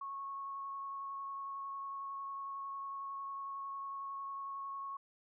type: tone with vibrato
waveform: sine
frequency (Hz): 1100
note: C#6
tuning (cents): -14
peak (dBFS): -40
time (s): 0.01-4.97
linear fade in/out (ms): 5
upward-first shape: triangle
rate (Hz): 11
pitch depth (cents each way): 10
effects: none